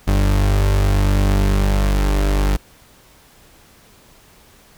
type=tone pair together; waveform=40% pulse; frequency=49.16 / 98 Hz; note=G1 / G2; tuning=+6 / 0 cents; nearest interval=octave; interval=1194 cents; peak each=-13 / -21 dBFS; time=0.07-2.57 s; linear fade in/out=10 ms; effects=pink hiss -49 dBFS RMS until 4.77 s